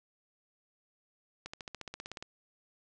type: accelerating click train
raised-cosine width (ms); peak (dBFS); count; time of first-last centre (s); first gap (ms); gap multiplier
0.2; -24; 13; 1.46-2.225; 75; 0.97
effects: resampled to 24000 Hz + 11-bit